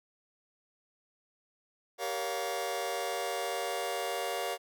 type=chord; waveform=sawtooth; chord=G half-diminished seventh; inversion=none; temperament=just; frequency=392 / 470.4 / 564.5 / 705.6 Hz; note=G4 / Bb4 / Db5 / F5; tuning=0 / +16 / +31 / +18 cents; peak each=-36 / -34 / -34 / -32 dBFS; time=1.98-4.58 s; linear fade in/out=50 ms; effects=none